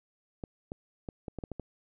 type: clicks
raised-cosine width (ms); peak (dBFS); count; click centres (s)
2; -24; 8; 0.438 / 0.719 / 1.088 / 1.282 / 1.387 / 1.438 / 1.517 / 1.597
effects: none